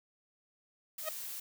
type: noise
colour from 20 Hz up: blue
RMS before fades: -42 dBFS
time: 0.98-1.4 s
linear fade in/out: 5 ms
type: tone with exponential growth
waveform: sawtooth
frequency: 627 Hz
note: D#5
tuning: 13 cents sharp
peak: -28 dBFS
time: 1.01-1.09 s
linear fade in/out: 5 ms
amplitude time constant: 17 ms
effects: none